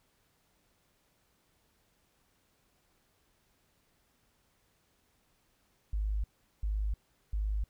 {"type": "tone bursts", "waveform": "sine", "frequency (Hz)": 51.91, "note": "G#1", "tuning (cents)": 0, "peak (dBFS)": -29, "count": 3, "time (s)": [5.93, 7.64], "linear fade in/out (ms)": 5, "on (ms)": 310, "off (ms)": 390, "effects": ["pink hiss -72 dBFS RMS until 7.69 s"]}